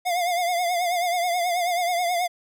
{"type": "tone with vibrato", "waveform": "square", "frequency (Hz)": 705, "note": "F5", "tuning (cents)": 16, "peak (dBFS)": -22, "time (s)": [0.05, 2.28], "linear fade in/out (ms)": 20, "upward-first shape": "triangle", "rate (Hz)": 9.3, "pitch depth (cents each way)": 77, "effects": []}